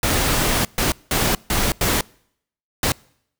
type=noise bursts at uneven times; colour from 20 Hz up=pink; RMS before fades=-19 dBFS; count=6; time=0.03-0.65 / 0.78-0.92 / 1.11-1.35 / 1.5-1.72 / 1.81-2.01 / 2.83-2.92 s; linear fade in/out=2 ms; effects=noise-tail reverb RT60 0.7 s tail -26 dB re dry